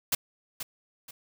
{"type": "noise with echo", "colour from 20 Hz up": "white", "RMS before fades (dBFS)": -25, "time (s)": [0.12, 0.15], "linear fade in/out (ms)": 5, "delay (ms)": 480, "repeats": 2, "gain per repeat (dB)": -10, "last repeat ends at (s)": 1.11, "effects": []}